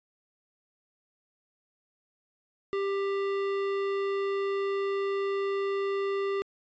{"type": "tone with hard clipping", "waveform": "triangle", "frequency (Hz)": 395.1, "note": "G4", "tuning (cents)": 14, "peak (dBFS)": -29, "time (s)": [2.73, 6.42], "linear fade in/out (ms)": 0, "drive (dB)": 18, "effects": ["resampled to 16000 Hz"]}